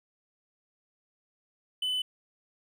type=tone; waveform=triangle; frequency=3011 Hz; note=F#7; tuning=30 cents sharp; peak=-26 dBFS; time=1.82-2.02 s; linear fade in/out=5 ms; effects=none

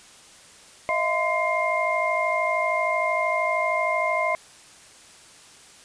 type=tone cluster; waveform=sine; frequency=632 / 685 / 1028 / 2120 Hz; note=D#5 / F5 / C6 / C7; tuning=+27 / -34 / -31 / +22 cents; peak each=-26 / -28 / -26 / -26 dBFS; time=0.89-4.35 s; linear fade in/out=0 ms; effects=white hiss -49 dBFS RMS until 5.84 s + resampled to 22050 Hz

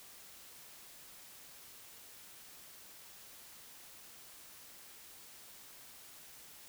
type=silence; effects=white hiss -55 dBFS RMS until 6.68 s

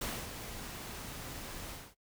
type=noise with ADSR envelope; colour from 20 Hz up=pink; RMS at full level=-36 dBFS; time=0.01-1.95 s; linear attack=6 ms; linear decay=250 ms; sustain=-8 dB; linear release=240 ms; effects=noise-tail reverb RT60 0.1 s tail -21 dB re dry

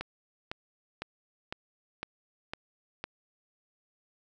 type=click train; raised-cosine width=0.3 ms; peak=-19 dBFS; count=7; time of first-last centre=0.01-3.04 s; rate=1.98 Hz; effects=none

